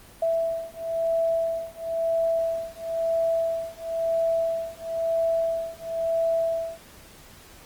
sine beating tone pair, 660 / 660.99 Hz, E5 / E5, +2 / +5 cents, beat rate 0.99 Hz, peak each -26 dBFS, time 0.22-6.79 s, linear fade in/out 5 ms, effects pink hiss -49 dBFS RMS until 7.65 s + Opus 24 kbps

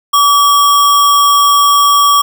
sine tone with sample-and-hold, 1149 Hz, D6, 38 cents flat, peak -5 dBFS, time 0.13-2.22 s, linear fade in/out 10 ms, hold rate 4410 Hz, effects none

